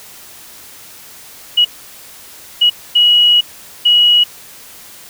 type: tone bursts at uneven times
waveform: sine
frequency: 2911 Hz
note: F#7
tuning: 29 cents flat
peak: -6 dBFS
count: 4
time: 1.57-1.65 / 2.61-2.7 / 2.95-3.41 / 3.85-4.24 s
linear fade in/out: 10 ms
effects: white hiss -37 dBFS RMS until 5.09 s